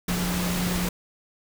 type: tone in noise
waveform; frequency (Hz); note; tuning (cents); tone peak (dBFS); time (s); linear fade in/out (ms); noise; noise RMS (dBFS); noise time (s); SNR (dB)
sine; 178.6; F3; +39; -26; 0.08-0.89; 5; pink; -29; 0.08-0.89; 0
effects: none